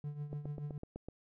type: tone with tremolo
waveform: triangle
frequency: 146.83 Hz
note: D3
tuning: in tune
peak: -34 dBFS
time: 0.04-0.78 s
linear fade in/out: 2 ms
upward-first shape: triangle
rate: 7 Hz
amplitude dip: 75%
type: click train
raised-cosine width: 2 ms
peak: -30 dBFS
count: 7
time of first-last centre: 0.33-1.086 s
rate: 7.94 Hz
effects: none